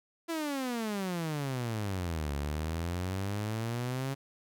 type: exponential two-way sweep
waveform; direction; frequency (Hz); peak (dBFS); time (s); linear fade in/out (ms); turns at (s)
sawtooth; down then up; 339.3 to 70.2 to 138.3; -28; 0.28-4.15; 20; 2.34
effects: none